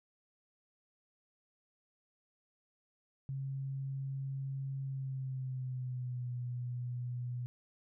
sine tone with pitch glide, 135.6 to 122.92 Hz, C#3 to B2, -38 to -8 cents, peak -36 dBFS, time 3.29-7.46 s, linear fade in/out 0 ms, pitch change -170 cents, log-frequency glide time 4.83-6.31 s, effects none

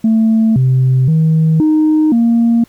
sine tone with pitch steps, 222.3 / 129.8 / 159.2 / 309.6 / 232.6 Hz, A3 / C3 / D#3 / D#4 / A#3, +18 / -13 / +40 / -9 / -4 cents, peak -6 dBFS, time 0.04-2.64 s, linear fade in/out 5 ms, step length 520 ms, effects tanh soft clip ceiling -5 dBFS + pink hiss -49 dBFS RMS until 2.68 s

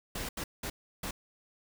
pink noise bursts at uneven times, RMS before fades -37 dBFS, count 4, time 0.15-0.29 / 0.37-0.44 / 0.63-0.7 / 1.03-1.11 s, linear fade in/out 5 ms, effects none

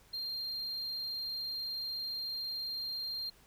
sine tone, 4191 Hz, C8, 2 cents sharp, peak -33 dBFS, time 0.13-3.3 s, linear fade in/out 10 ms, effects tanh soft clip ceiling -35 dBFS + pink hiss -63 dBFS RMS until 3.46 s

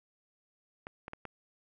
clicks, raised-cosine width 0.5 ms, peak -26 dBFS, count 4, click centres 0.869 / 1.081 / 1.134 / 1.253 s, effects none

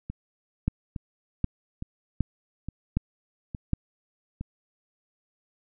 two click trains, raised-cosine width 5 ms, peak -11 / -21 dBFS, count 5 / 6, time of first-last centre 0.68-3.733 / 0.1-4.41 s, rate 1.31 / 1.16 Hz, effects none

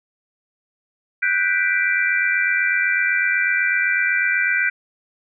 sine chord, G major seventh, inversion third, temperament equal, 1480 / 1568 / 1975.5 / 2349 Hz, F#6 / G6 / B6 / D7, 0 / 0 / 0 / 0 cents, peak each -22 dBFS, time 1.22-4.7 s, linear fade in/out 10 ms, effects none

